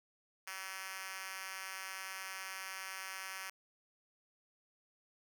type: tone with high-pass filter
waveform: 5% pulse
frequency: 190.4 Hz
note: F#3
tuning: 50 cents sharp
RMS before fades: -45 dBFS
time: 0.47-3.5 s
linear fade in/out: 5 ms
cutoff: 1400 Hz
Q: 0.66
effects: none